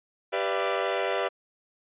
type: chord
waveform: sawtooth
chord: E minor seventh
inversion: first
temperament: equal with one note detuned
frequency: 392 / 493.9 / 587.3 / 676.6 Hz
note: G4 / B4 / D5 / E5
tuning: 0 / 0 / 0 / +45 cents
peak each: -27 dBFS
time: 0.32-1.29 s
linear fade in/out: 20 ms
effects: resampled to 8000 Hz